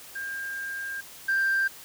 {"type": "tone pair in turn", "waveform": "sine", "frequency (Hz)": [1601, 1579], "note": ["G6", "G6"], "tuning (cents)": [36, 12], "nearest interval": "unison", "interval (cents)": 24, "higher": "first", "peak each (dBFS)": [-31, -20], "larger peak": "second", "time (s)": [[0.15, 1.01], [1.28, 1.68]], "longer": "first", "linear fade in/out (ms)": 10, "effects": ["tanh soft clip ceiling -19 dBFS", "white hiss -46 dBFS RMS until 1.84 s"]}